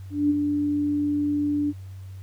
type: tone with ADSR envelope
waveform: sine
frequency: 292.4 Hz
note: D4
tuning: 7 cents flat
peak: -16 dBFS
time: 0.1-1.73 s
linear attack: 200 ms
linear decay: 26 ms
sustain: -5 dB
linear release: 38 ms
effects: added 95 Hz sine -36 dBFS peak until 2.22 s + pink hiss -58 dBFS RMS until 2.22 s